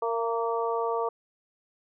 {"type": "harmonic tone with a mistuned harmonic", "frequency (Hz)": 230.9, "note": "A#3", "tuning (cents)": -16, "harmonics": [2, 3, 4, 5], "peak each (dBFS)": [-28, -33, -32, -33], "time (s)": [0.02, 1.09], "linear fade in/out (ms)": 5, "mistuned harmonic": 3, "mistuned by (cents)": -25, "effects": []}